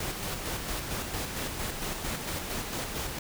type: noise with tremolo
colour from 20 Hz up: pink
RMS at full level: -33 dBFS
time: 0-3.19 s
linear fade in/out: 5 ms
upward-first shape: square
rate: 4.4 Hz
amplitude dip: 35%
effects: none